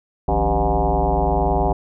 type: tone with frequency modulation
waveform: sine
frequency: 392 Hz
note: G4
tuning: in tune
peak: -15 dBFS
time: 0.28-1.73 s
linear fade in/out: 5 ms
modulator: 109 Hz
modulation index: 4.4
effects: none